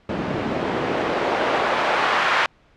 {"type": "noise with band-pass filter sweep", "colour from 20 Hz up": "white", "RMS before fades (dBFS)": -21, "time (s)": [0.09, 2.46], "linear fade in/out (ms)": 2, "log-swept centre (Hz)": [200, 1300], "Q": 0.97, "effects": ["pink hiss -56 dBFS RMS until 2.76 s", "low-pass 3000 Hz 12 dB/octave"]}